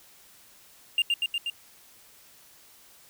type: tone with echo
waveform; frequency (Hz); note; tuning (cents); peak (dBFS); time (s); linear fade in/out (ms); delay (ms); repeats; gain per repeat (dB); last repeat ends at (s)
triangle; 2800; F7; +4; -18; 0.98-1.02; 2; 120; 4; -2; 1.5
effects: white hiss -55 dBFS RMS until 3.09 s